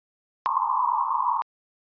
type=band-pass noise; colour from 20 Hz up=pink; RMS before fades=-24 dBFS; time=0.46-1.42 s; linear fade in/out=0 ms; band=900 to 1100 Hz; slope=96 dB/octave; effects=resampled to 11025 Hz